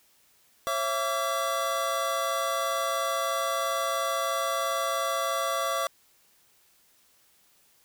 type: tone cluster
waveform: square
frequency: 543 / 666 / 1151 / 1365 Hz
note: C#5 / E5 / D6 / F6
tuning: -36 / +18 / -35 / -40 cents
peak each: -34 / -32 / -30 / -38 dBFS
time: 0.67-5.87 s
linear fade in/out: 0 ms
effects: white hiss -63 dBFS RMS until 7.84 s